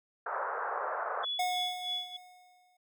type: band-pass noise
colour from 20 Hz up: white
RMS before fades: -35 dBFS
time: 0.26-1.25 s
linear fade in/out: 5 ms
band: 460 to 1500 Hz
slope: 48 dB/octave
type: tone with tremolo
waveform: sine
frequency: 3407 Hz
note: G#7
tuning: 44 cents sharp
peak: -31 dBFS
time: 1.23-2.17 s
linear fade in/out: 10 ms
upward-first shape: sine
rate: 3.2 Hz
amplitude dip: 85%
type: tone with exponential decay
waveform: square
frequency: 727 Hz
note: F#5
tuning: 31 cents flat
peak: -28 dBFS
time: 1.39-2.77 s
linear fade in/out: 5 ms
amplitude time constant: 300 ms
effects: none

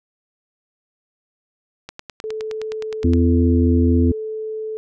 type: click train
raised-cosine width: 0.2 ms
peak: -15 dBFS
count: 13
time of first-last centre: 1.89-3.135 s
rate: 9.64 Hz
type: tone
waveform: sine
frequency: 435.9 Hz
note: A4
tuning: 16 cents flat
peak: -24 dBFS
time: 2.24-4.77 s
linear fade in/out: 0 ms
type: harmonic tone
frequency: 84.3 Hz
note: E2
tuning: 39 cents sharp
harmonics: 1 / 3 / 4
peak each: -15 / -16 / -22 dBFS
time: 3.04-4.12 s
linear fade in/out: 5 ms
effects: none

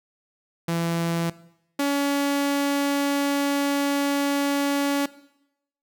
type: tone pair in turn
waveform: sawtooth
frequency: 168 / 282.5 Hz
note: E3 / C#4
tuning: +33 / +33 cents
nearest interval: major sixth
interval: 900 cents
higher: second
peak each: -19 / -17 dBFS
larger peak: second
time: 0.68-1.3 / 1.79-5.06 s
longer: second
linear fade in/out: 5 ms
effects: noise-tail reverb RT60 0.8 s tail -18 dB re dry

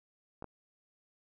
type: clicks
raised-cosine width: 1 ms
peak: -29 dBFS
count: 2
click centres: 0.424 / 0.443 s
effects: none

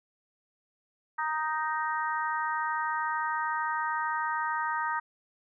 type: harmonic tone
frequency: 311.1 Hz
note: D#4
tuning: in tune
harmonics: 3 / 4 / 5 / 6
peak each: -31 / -33 / -35 / -37 dBFS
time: 1.18-5 s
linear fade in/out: 10 ms
effects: none

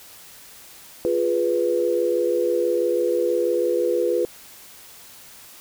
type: chord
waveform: sine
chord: F diminished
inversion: none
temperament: equal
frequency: 349.2 / 415.3 / 493.9 Hz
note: F4 / Ab4 / Cb5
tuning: 0 / 0 / 0 cents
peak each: -23 / -25 / -21 dBFS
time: 1.05-4.25 s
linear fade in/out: 0 ms
effects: white hiss -45 dBFS RMS until 5.6 s

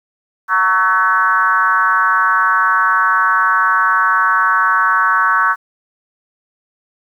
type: tone with frequency modulation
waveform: sine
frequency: 1314 Hz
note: E6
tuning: 6 cents flat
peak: -10 dBFS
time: 0.48-5.56 s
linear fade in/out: 50 ms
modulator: 196 Hz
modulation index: 1.6
effects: 8-bit

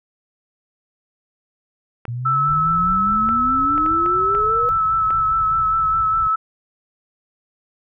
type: clicks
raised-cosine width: 0.5 ms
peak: -16 dBFS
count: 7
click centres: 2.053 / 3.29 / 3.779 / 3.862 / 4.061 / 4.35 / 5.106 s
type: exponential sweep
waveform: sine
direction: up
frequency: 116.54 to 490.6 Hz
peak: -23 dBFS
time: 2.08-4.69 s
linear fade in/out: 0 ms
type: tone with vibrato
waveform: sine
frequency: 1310 Hz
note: E6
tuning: 11 cents flat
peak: -15 dBFS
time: 2.25-6.36 s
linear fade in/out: 10 ms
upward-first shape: sine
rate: 4.9 Hz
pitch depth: 23 cents each way
type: low-pass noise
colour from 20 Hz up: pink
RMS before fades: -34 dBFS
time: 2.48-6.29 s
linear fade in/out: 10 ms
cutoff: 160 Hz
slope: 48 dB/octave
effects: none

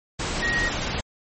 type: tone in noise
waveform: sine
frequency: 1884 Hz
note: A#6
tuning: 18 cents sharp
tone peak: -22 dBFS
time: 0.42-0.69 s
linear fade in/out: 10 ms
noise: pink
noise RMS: -27 dBFS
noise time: 0.19-1.01 s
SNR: +2 dB
effects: MP3 32 kbps

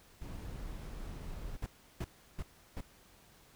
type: noise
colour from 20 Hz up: brown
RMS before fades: -43 dBFS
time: 0.21-1.57 s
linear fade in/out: 10 ms
type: noise bursts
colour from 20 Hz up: brown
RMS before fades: -37 dBFS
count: 4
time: 1.62-2.808 s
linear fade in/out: 5 ms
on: 42 ms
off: 340 ms
effects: pink hiss -62 dBFS RMS until 3.55 s

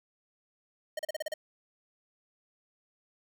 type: tone bursts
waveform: square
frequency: 619 Hz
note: D#5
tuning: 9 cents flat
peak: -32 dBFS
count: 7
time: 0.97-1.34 s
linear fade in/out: 5 ms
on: 22 ms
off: 36 ms
effects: none

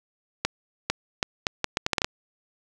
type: accelerating click train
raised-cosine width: 0.2 ms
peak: -5 dBFS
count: 11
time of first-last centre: 0.45-2.045 s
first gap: 450 ms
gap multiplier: 0.73
effects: none

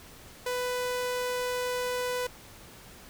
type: tone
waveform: sawtooth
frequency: 496.9 Hz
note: B4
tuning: 11 cents sharp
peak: -25 dBFS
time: 0.46-2.27 s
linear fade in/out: 5 ms
effects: pink hiss -50 dBFS RMS until 3.09 s

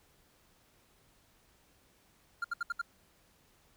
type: tone bursts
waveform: triangle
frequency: 1396.9 Hz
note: F6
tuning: in tune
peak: -29 dBFS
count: 5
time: 2.42-2.816 s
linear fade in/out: 5 ms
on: 24 ms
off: 69 ms
effects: pink hiss -67 dBFS RMS until 3.76 s

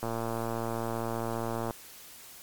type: click train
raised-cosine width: 1 ms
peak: -19 dBFS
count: 194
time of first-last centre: 0.03-1.708 s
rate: 115 Hz
effects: white hiss -49 dBFS RMS until 2.42 s + MP3 96 kbps

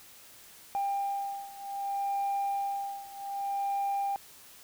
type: beating tone pair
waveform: sine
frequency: 796 / 796.64 Hz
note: G5 / G5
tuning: +26 / +28 cents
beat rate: 0.64 Hz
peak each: -31 / -33 dBFS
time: 0.75-4.16 s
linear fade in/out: 0 ms
effects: tanh soft clip ceiling -25 dBFS + white hiss -53 dBFS RMS until 4.63 s

